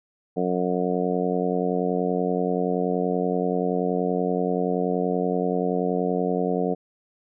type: harmonic tone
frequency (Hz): 90.5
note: F#2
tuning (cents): -38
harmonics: 2 / 3 / 4 / 5 / 6 / 7 / 8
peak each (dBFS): -27 / -29 / -31 / -26 / -32 / -32 / -31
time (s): 0.36-6.75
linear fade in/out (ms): 20
effects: none